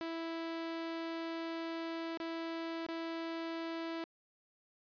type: tone with dropouts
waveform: sawtooth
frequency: 329.6 Hz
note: E4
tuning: in tune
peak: -34 dBFS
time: 0.01-4.04 s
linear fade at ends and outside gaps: 0 ms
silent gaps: 2.174-2.201 / 2.865-2.887 s
effects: resampled to 11025 Hz